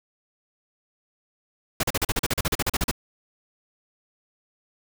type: noise bursts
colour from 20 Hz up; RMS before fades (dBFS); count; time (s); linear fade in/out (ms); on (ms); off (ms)
pink; -23; 16; 1.8-2.913; 5; 33; 39
effects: none